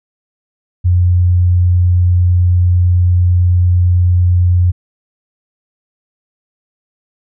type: tone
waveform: sine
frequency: 89.1 Hz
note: F2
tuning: 35 cents sharp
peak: -7 dBFS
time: 0.84-4.72 s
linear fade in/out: 20 ms
effects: none